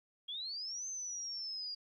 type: linear two-way sweep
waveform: sine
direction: up then down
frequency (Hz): 3241 to 6272 to 4788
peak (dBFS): -39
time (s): 0.28-1.75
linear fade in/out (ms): 10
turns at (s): 0.87
effects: 13-bit